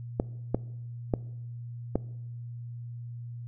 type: clicks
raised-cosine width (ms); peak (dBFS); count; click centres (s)
2; -11; 4; 0.199 / 0.546 / 1.138 / 1.956
effects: noise-tail reverb RT60 0.9 s tail -21 dB re dry + added 119 Hz sine -37 dBFS peak until 3.47 s